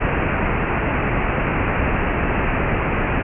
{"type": "low-pass noise", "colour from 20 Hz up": "pink", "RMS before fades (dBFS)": -20, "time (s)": [0, 3.23], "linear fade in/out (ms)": 20, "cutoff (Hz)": 2700, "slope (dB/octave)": 96, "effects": []}